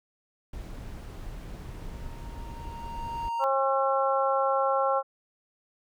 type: noise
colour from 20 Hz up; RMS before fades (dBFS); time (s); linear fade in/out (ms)
brown; -39; 0.53-3.29; 5
type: tone with exponential growth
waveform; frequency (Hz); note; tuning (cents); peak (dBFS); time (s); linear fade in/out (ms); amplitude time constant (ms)
triangle; 929; A#5; -6; -24; 1.55-3.44; 0; 410
type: harmonic tone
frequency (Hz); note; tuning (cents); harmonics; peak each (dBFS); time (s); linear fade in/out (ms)
270; C#4; -45; 2 / 3 / 4 / 5; -26 / -28 / -29 / -30; 3.39-5.03; 50
effects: none